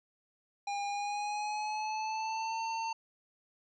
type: tone with pitch glide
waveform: square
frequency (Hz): 809 to 902.8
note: G#5 to A5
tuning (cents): -46 to +44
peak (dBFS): -34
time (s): 0.67-2.93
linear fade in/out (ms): 5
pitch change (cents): +190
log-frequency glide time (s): 0.86-2.61
effects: resampled to 16000 Hz